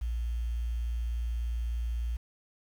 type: tone with quantisation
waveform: sine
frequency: 58.27 Hz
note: A#1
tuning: in tune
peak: -29 dBFS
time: 0.01-2.17 s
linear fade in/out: 10 ms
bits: 9
effects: none